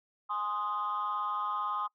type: chord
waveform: sine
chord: Ab major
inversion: none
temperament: equal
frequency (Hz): 830.6 / 1046.5 / 1244.5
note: Ab5 / C6 / Eb6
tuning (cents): 0 / 0 / 0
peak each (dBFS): -38 / -34 / -32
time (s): 0.29-1.88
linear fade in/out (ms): 20
effects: noise-tail reverb RT60 0.1 s tail -23 dB re dry + tanh soft clip ceiling -25 dBFS